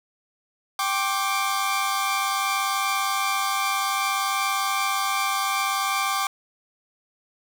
sawtooth chord, G suspended fourth, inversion none, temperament equal with one note detuned, 784 / 1074.1 / 1174.7 Hz, G5 / C6 / D6, 0 / +45 / 0 cents, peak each -24 / -26 / -21 dBFS, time 0.79-6.27 s, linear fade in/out 2 ms, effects none

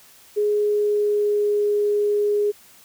sine tone with pitch glide, 417.1 to 414 Hz, G#4 to G#4, +7 to -5 cents, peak -17 dBFS, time 0.36-2.52 s, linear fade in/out 20 ms, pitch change -12 cents, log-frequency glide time 0.55-1.63 s, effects white hiss -50 dBFS RMS until 2.84 s

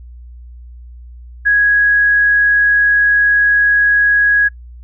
sine tone, 1661.2 Hz, G#6, in tune, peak -8 dBFS, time 1.45-4.49 s, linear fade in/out 20 ms, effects noise-tail reverb RT60 0.1 s tail -26 dB re dry + added 60 Hz sine -32 dBFS peak until 4.83 s

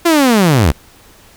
sawtooth linear sweep, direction down, 349.2 to 61.74 Hz, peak -4 dBFS, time 0.05-0.72 s, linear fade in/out 10 ms, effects pink hiss -44 dBFS RMS until 1.36 s

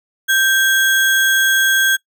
sine tone with sample-and-hold, 1575 Hz, G6, 8 cents sharp, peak -11 dBFS, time 0.28-1.97 s, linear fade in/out 20 ms, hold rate 4900 Hz, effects noise-tail reverb RT60 0.1 s tail -22 dB re dry

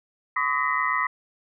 sine tone cluster, 1024 / 1133 / 1260 / 1867 / 2013 Hz, C6 / C#6 / D#6 / A#6 / B6, -38 / +37 / +21 / +2 / +33 cents, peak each -28 dBFS, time 0.36-1.07 s, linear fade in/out 5 ms, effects none

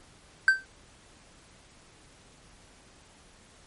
triangle tone with exponential decay, 1554 Hz, G6, 16 cents flat, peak -11 dBFS, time 0.48-0.65 s, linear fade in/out 1 ms, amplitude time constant 35 ms, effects pink hiss -56 dBFS RMS until 3.66 s + MP3 48 kbps

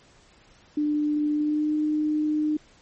sine tone with pitch glide, 298.2 to 304.1 Hz, D4 to D#4, +27 to -40 cents, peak -21 dBFS, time 0.77-2.57 s, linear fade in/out 5 ms, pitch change +33 cents, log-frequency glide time 1.32-1.74 s, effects pink hiss -56 dBFS RMS until 2.81 s + MP3 32 kbps

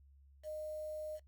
sine tone with quantisation, 615 Hz, D#5, 20 cents flat, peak -40 dBFS, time 0.43-1.2 s, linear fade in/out 50 ms, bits 10, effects noise-tail reverb RT60 0.1 s tail -19 dB re dry + added 69 Hz sine -60 dBFS peak until 1.27 s

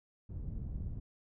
pink low-pass noise, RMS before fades -40 dBFS, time 0.29-1 s, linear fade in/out 10 ms, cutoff 130 Hz, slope 12 dB/octave, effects none

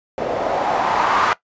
blue noise with low-pass filter sweep, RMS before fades -19 dBFS, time 0.18-1.33 s, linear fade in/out 0 ms, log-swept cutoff 540 to 1200 Hz, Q 2.7, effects noise-tail reverb RT60 0.1 s tail -17 dB re dry + resampled to 16000 Hz

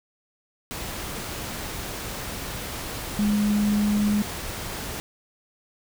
sine tone in noise, 207.7 Hz, G#3, in tune, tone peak -19 dBFS, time 3.19-4.22 s, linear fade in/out 0 ms, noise pink, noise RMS -33 dBFS, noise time 0.71-5 s, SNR +11 dB, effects none

